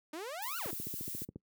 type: exponential two-way sweep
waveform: sawtooth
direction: up then down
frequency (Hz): 294.4 to 1498 to 294.4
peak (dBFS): -36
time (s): 0.13-0.71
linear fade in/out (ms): 5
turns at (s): 0.58
type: noise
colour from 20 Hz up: violet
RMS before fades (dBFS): -41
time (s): 0.42-1.25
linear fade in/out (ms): 5
type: click train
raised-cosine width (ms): 3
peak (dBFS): -29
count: 11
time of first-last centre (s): 0.66-1.359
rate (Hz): 14.3
effects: noise-tail reverb RT60 0.1 s tail -24 dB re dry + high-pass 100 Hz 12 dB/octave